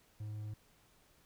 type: tone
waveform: triangle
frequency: 106.3 Hz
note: G#2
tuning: 41 cents sharp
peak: -38 dBFS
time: 0.2-0.54 s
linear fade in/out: 5 ms
effects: pink hiss -68 dBFS RMS until 1.25 s